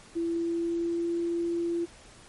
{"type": "tone with pitch glide", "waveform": "sine", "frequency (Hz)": [335.6, 340.5], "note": ["E4", "F4"], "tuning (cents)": [31, -44], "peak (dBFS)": -26, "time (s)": [0.15, 1.86], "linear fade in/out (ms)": 20, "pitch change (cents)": 25, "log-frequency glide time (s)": [0.27, 1.11], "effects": ["pink hiss -52 dBFS RMS until 2.28 s", "MP3 48 kbps"]}